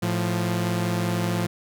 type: tone pair together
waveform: sawtooth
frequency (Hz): 110 / 174.61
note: A2 / F3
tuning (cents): 0 / 0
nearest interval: minor sixth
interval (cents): 800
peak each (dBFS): -22 / -21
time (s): 0.02-1.47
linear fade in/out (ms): 10
effects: none